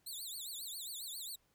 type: tone with vibrato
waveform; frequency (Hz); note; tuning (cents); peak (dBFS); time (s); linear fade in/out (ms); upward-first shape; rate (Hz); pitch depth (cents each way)
15% pulse; 3945; B7; -3; -36; 0.06-1.36; 10; triangle; 7.4; 280
effects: pink hiss -75 dBFS RMS until 1.54 s